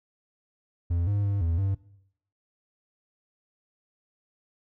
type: tone with pitch steps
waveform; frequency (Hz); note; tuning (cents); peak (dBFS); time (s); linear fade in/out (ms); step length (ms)
triangle; 85.8 / 101.8 / 100.3 / 83.2 / 97.7; F2 / G#2 / G2 / E2 / G2; -30 / -34 / +40 / +17 / -5; -21; 0.9-1.75; 10; 170
effects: noise-tail reverb RT60 0.7 s tail -19 dB re dry